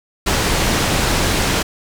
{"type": "low-pass noise", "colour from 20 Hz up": "pink", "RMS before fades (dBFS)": -17, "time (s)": [0.26, 1.63], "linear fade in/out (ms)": 10, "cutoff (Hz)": 8700, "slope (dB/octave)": 12, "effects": []}